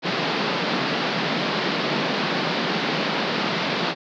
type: band-pass noise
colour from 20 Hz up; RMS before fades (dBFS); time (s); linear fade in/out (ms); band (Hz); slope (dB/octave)
pink; -24; 0.02-3.95; 50; 150 to 4800; 48
effects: none